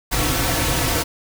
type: noise with comb filter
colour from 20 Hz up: pink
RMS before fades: -20 dBFS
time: 0.11-1.04 s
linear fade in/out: 20 ms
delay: 4.9 ms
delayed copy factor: -0.65
effects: none